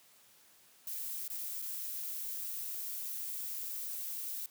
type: noise with dropouts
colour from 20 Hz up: violet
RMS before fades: -40 dBFS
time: 0.87-4.46 s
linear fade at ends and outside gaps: 1 ms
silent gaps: 1.279-1.301 / 1.618-1.623 s
effects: white hiss -63 dBFS RMS until 4.5 s + high-pass 80 Hz 12 dB/octave